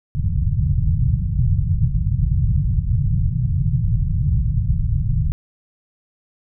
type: low-pass noise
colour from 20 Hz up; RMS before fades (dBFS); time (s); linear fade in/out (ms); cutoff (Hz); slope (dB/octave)
white; -18; 0.15-5.32; 0; 150; 48
effects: none